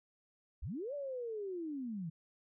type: linear two-way sweep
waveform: sine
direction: up then down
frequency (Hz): 38.89 to 587.3 to 152.9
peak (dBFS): -38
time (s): 0.62-2.1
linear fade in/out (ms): 10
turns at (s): 0.94
effects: none